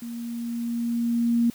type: tone with level ramp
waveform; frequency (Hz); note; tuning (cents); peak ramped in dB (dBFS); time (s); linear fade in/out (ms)
sine; 234.8; A#3; +13; -32 to -17; 0.02-1.5; 2
effects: white hiss -49 dBFS RMS until 1.54 s